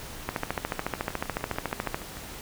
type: two click trains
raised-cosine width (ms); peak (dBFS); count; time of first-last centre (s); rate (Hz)
0.5; -24 / -12; 10 / 24; 0.8-2.17 / 0.29-1.945; 6.57 / 13.9
effects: pink hiss -41 dBFS RMS until 2.41 s